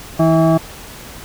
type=tone with frequency modulation; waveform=sine; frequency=162.5 Hz; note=E3; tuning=24 cents flat; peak=-9 dBFS; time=0.19-0.58 s; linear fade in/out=10 ms; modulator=487 Hz; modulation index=1.3; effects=added 50 Hz sine -43 dBFS peak until 1.24 s + pink hiss -35 dBFS RMS until 1.24 s